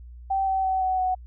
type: tone with pitch steps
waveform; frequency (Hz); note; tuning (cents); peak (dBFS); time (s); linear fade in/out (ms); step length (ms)
sine; 775 / 766.5 / 758.2 / 749.9 / 741.7; G5 / G5 / F#5 / F#5 / F#5; -20 / -39 / +42 / +23 / +4; -21; 0.3-1.15; 10; 170
effects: added 60 Hz sine -40 dBFS peak until 1.26 s